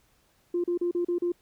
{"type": "tone bursts", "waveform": "sine", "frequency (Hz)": 349.2, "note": "F4", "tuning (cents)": 0, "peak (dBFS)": -23, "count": 6, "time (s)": [0.54, 1.32], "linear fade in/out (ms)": 5, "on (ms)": 100, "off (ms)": 36, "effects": ["tanh soft clip ceiling -19 dBFS", "pink hiss -66 dBFS RMS until 1.41 s"]}